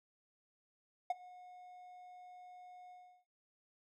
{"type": "tone with ADSR envelope", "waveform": "triangle", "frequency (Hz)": 725, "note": "F#5", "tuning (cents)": -35, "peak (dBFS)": -27, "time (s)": [1.1, 3.25], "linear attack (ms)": 4, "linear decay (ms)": 24, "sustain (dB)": -23, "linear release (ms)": 340, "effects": ["noise-tail reverb RT60 0.5 s tail -18 dB re dry"]}